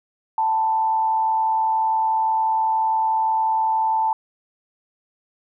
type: tone with frequency modulation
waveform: sine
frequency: 883 Hz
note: A5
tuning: 6 cents sharp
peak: -17 dBFS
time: 0.38-4.13 s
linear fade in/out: 2 ms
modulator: 111 Hz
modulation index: 0.39
effects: none